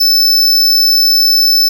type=tone; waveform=square; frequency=5274 Hz; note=E8; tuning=in tune; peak=-7 dBFS; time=0-1.69 s; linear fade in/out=10 ms; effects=7-bit